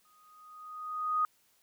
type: tone with exponential growth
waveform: sine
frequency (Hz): 1244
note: D#6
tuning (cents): -1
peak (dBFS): -24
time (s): 0.05-1.25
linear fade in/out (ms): 1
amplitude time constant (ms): 260
effects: white hiss -69 dBFS RMS until 1.62 s